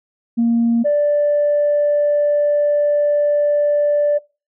sine tone pair in turn, 233.1 / 586.3 Hz, A#3 / D5, 0 / -3 cents, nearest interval octave + major third, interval 1597 cents, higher second, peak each -11 dBFS, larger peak neither, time 0.37-0.84 / 0.84-4.19 s, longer second, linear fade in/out 20 ms, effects noise-tail reverb RT60 0.3 s tail -22 dB re dry + tanh soft clip ceiling -9 dBFS

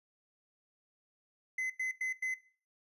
triangle tone bursts, 2041 Hz, C7, 44 cents flat, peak -30 dBFS, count 4, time 1.58-2.342 s, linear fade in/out 5 ms, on 120 ms, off 94 ms, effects noise-tail reverb RT60 0.4 s tail -18 dB re dry + resampled to 32000 Hz

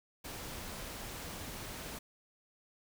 pink noise, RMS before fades -44 dBFS, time 0.24-1.99 s, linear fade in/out 10 ms, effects none

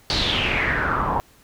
pink noise with low-pass filter sweep, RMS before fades -22 dBFS, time 0.1-1.2 s, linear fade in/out 0 ms, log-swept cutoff 4600 to 890 Hz, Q 5.6, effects pink hiss -54 dBFS RMS until 1.43 s

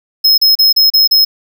square tone bursts, 5150 Hz, E8, 41 cents flat, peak -6 dBFS, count 6, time 0.24-1.25 s, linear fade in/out 10 ms, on 140 ms, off 34 ms, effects none

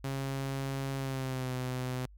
sawtooth tone with pitch glide, 135.8 to 127.44 Hz, C#3 to C3, -35 to -45 cents, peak -29 dBFS, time 0.04-2.06 s, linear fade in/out 5 ms, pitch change -110 cents, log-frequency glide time 0.97-1.53 s, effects added 50 Hz sine -51 dBFS peak until 2.17 s

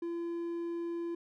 triangle tone, 340 Hz, F4, 46 cents flat, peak -32 dBFS, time 0.02-1.15 s, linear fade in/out 5 ms, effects none

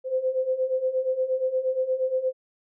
sine beating tone pair, 512 / 520.5 Hz, C5 / C5, -38 / -9 cents, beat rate 8.5 Hz, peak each -28 / -24 dBFS, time 0.04-2.33 s, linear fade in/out 50 ms, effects none

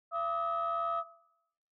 sine tone cluster, 675 / 1198 / 1280 Hz, E5 / D6 / D#6, +41 / +34 / +49 cents, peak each -34 / -40 / -32 dBFS, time 0.11-1.04 s, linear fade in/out 50 ms, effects noise-tail reverb RT60 0.8 s tail -19 dB re dry + tanh soft clip ceiling -24 dBFS

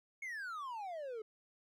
triangle exponential sweep, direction down, 2217 to 421.7 Hz, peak -39 dBFS, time 0.22-1.22 s, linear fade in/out 5 ms, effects none

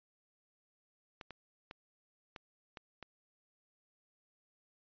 clicks, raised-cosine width 0.3 ms, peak -30 dBFS, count 6, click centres 1.212 / 1.307 / 1.711 / 2.362 / 2.772 / 3.027 s, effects resampled to 11025 Hz

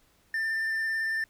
triangle tone with vibrato, 1788 Hz, A6, 27 cents sharp, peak -25 dBFS, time 0.34-1.24 s, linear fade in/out 2 ms, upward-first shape triangle, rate 18 Hz, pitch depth 15 cents each way, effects pink hiss -65 dBFS RMS until 1.29 s

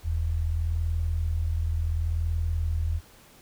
sine tone pair together, 40.7 / 81.4 Hz, E1 / E2, -21 / -21 cents, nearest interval octave, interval 1200 cents, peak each -29 / -25 dBFS, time 0.03-3.01 s, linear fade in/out 50 ms, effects pink hiss -54 dBFS RMS until 3.41 s

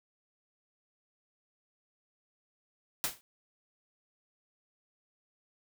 white noise with exponential decay, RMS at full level -28 dBFS, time 3.04-3.21 s, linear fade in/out 0 ms, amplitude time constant 36 ms, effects none

